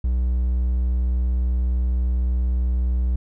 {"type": "tone", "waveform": "triangle", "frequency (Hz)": 61.74, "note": "B1", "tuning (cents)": 0, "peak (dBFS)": -16, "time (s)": [0.04, 3.16], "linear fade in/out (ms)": 5, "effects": []}